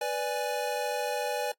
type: chord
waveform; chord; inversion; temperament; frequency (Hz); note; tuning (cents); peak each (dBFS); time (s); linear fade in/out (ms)
square; G# diminished; first; equal; 493.9 / 587.3 / 830.6; B4 / D5 / G#5; 0 / 0 / 0; -34; 0.01-1.52; 5
effects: noise-tail reverb RT60 0.1 s tail -23 dB re dry + AAC 64 kbps